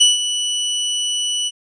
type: tone with ADSR envelope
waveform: sawtooth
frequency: 2960 Hz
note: F#7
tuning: in tune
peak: -4 dBFS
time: 0-1.51 s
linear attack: 13 ms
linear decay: 160 ms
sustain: -11 dB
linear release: 38 ms
effects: resampled to 22050 Hz